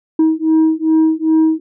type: beating tone pair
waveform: sine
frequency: 316.9 / 319.4 Hz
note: D#4 / D#4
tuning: +32 / +45 cents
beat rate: 2.5 Hz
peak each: -11 dBFS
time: 0.19-1.6 s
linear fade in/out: 5 ms
effects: tanh soft clip ceiling -7 dBFS